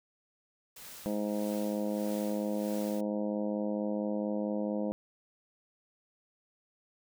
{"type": "noise with tremolo", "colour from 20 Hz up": "white", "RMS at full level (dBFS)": -47, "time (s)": [0.76, 3.01], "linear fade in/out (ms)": 5, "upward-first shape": "sine", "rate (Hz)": 1.6, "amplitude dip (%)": 60}
{"type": "harmonic tone", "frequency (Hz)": 104.4, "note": "G#2", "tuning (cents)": 10, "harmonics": [2, 3, 4, 5, 6, 7, 8, 9], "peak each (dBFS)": [-33, -37, -44, -36, -41, -49, -52, -51], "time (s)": [1.06, 4.92], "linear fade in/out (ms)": 0}
{"effects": []}